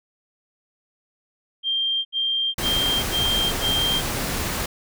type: tone bursts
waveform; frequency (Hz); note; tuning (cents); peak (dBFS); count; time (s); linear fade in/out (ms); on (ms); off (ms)
sine; 3180; G7; +24; -20; 5; 1.63-4.022; 50; 420; 73
type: noise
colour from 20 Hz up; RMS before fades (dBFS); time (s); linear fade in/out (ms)
pink; -26; 2.58-4.66; 5
effects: none